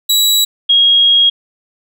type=tone pair in turn; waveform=sawtooth / sine; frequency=3900 / 3279 Hz; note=B7 / G#7; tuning=-23 / -23 cents; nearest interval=minor third; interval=300 cents; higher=first; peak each=-6 dBFS; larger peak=neither; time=0.09-0.45 / 0.69-1.3 s; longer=second; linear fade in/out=10 ms; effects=none